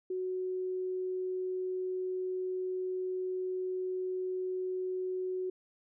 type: tone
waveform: sine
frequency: 370 Hz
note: F#4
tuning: in tune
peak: -32 dBFS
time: 0.1-5.5 s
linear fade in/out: 5 ms
effects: none